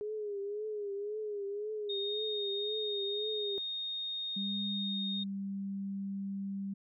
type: tone with vibrato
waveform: sine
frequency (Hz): 414.1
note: G#4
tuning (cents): -5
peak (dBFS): -35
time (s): 0.01-3.58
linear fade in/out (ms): 0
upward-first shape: triangle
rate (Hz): 1.9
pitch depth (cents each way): 84
type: tone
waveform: sine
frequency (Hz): 3700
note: A#7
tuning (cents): -14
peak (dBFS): -35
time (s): 1.89-5.24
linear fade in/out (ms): 10
type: tone with pitch glide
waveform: sine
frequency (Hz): 198.7 to 196.64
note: G3 to G3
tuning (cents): +24 to +6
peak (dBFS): -35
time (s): 4.36-6.74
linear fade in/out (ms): 10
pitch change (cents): -18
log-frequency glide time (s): 5.03-5.22
effects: none